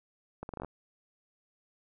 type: accelerating click train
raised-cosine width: 1 ms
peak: -25 dBFS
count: 8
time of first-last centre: 0.43-0.647 s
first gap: 61 ms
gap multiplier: 0.76
effects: none